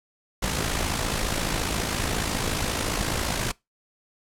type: noise with amplitude modulation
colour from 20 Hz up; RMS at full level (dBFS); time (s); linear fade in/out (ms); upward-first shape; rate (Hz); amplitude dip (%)
pink; -24; 0.42-3.52; 10; sine; 54.5; 55
effects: noise-tail reverb RT60 0.2 s tail -23 dB re dry + low-pass 11000 Hz 12 dB/octave